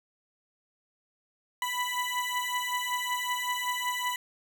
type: beating tone pair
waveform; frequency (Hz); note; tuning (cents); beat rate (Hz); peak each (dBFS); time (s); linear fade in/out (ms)
20% pulse; 987.8 / 993.1; B5 / B5; 0 / +9; 5.3; -27; 1.62-4.16; 2
effects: 9-bit